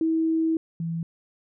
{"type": "tone pair in turn", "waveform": "sine", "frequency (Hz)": [323.2, 165.76], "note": ["E4", "E3"], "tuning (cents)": [-34, 10], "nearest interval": "octave", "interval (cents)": 1156, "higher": "first", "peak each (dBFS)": [-20, -26], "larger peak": "first", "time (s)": [[0.01, 0.57], [0.8, 1.03]], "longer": "first", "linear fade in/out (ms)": 2, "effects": []}